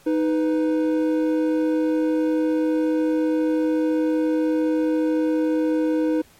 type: tone pair together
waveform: triangle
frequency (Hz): 312.4 / 495.9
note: D#4 / B4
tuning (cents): +7 / +7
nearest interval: minor sixth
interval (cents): 800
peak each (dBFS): -17 / -22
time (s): 0.06-6.22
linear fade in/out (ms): 10
effects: pink hiss -53 dBFS RMS until 6.39 s + MP3 64 kbps